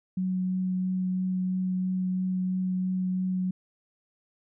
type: tone with vibrato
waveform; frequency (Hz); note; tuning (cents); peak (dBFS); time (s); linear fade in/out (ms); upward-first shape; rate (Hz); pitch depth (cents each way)
sine; 185; F#3; 0; -25; 0.17-3.51; 5; triangle; 3; 9
effects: none